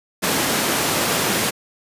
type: high-pass noise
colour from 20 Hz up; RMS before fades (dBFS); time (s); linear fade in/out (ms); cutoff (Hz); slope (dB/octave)
pink; -20; 0.22-1.51; 20; 190; 12
effects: resampled to 32000 Hz